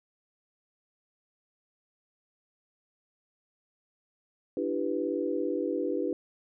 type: chord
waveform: sine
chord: E minor seventh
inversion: third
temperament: equal with one note detuned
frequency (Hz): 293.7 / 334.2 / 392 / 493.9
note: D4 / E4 / G4 / B4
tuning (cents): 0 / +24 / 0 / 0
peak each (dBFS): -33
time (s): 4.57-6.13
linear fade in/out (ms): 2
effects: none